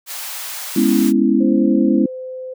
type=high-pass noise; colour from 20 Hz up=white; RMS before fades=-28 dBFS; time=0.06-1.13 s; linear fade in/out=50 ms; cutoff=620 Hz; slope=24 dB/octave
type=chord; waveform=sine; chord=C# minor seventh; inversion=second; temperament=equal; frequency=207.7 / 246.9 / 277.2 / 329.6 Hz; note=G#3 / B3 / C#4 / E4; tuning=0 / 0 / 0 / 0 cents; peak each=-17 dBFS; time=0.76-2.06 s; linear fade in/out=5 ms
type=tone with pitch glide; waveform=sine; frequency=523.3 to 514.6 Hz; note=C5 to C5; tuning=0 to -29 cents; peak=-26 dBFS; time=1.4-2.54 s; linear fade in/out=10 ms; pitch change=-29 cents; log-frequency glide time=1.79-2.1 s
effects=none

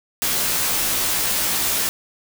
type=noise with comb filter; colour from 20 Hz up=white; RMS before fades=-21 dBFS; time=0.22-1.89 s; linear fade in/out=0 ms; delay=15 ms; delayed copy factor=-0.8; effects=none

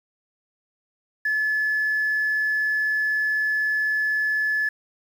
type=tone; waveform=sine; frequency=1722 Hz; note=A6; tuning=38 cents flat; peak=-19 dBFS; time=1.25-4.69 s; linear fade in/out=5 ms; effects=tanh soft clip ceiling -16 dBFS + 8-bit

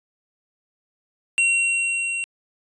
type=tone with level ramp; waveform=square; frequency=2740 Hz; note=F7; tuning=34 cents flat; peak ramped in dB=-16 to -25 dBFS; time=1.38-2.24 s; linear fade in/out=0 ms; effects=resampled to 22050 Hz

